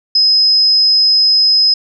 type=tone; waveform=sine; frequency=5080 Hz; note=D#8; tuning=35 cents sharp; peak=-7 dBFS; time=0.15-1.74 s; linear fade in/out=5 ms; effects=none